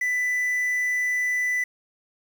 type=tone; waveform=triangle; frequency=1990 Hz; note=B6; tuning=13 cents sharp; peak=-20 dBFS; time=0.01-1.64 s; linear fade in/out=5 ms; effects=8-bit